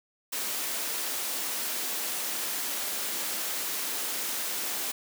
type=high-pass noise; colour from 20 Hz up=white; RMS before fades=-32 dBFS; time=0.32-4.92 s; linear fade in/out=10 ms; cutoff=210 Hz; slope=24 dB/octave; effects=none